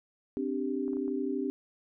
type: chord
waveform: sine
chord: C suspended second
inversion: none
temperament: equal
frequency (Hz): 261.6 / 293.7 / 392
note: C4 / D4 / G4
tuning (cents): 0 / 0 / 0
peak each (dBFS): -33 / -34 / -34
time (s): 0.37-1.5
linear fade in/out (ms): 0
type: clicks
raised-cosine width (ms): 1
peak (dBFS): -38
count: 4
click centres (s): 0.88 / 0.933 / 0.969 / 1.08
effects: none